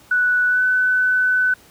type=tone with pitch glide; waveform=sine; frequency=1480 to 1504.1 Hz; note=F#6 to F#6; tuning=0 to +28 cents; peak=-14 dBFS; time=0.11-1.54 s; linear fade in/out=5 ms; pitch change=+28 cents; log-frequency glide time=0.48-0.61 s; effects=pink hiss -49 dBFS RMS until 1.7 s + high-pass 60 Hz 12 dB/octave